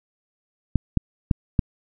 clicks, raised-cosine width 5 ms, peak -5 dBFS, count 4, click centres 0.757 / 0.973 / 1.312 / 1.592 s, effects none

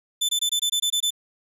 sawtooth tone bursts, 3520 Hz, A7, in tune, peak -17 dBFS, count 9, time 0.21-1.106 s, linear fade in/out 10 ms, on 80 ms, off 22 ms, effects resampled to 32000 Hz

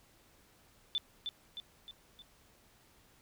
sine tone with echo, 3520 Hz, A7, in tune, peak -30 dBFS, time 0.95-0.98 s, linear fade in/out 0 ms, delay 310 ms, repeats 4, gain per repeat -5 dB, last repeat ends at 2.22 s, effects pink hiss -65 dBFS RMS until 3.21 s

